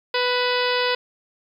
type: harmonic tone with a mistuned harmonic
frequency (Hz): 494.5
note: B4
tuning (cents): +2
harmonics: 1 / 2 / 3 / 4 / 5 / 6 / 7 / 8 / 9 / 10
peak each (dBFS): -23 / -26 / -28 / -29 / -30 / -31 / -31 / -32 / -33 / -33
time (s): 0.14-0.95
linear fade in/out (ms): 5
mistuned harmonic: 5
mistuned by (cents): +42
effects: 9-bit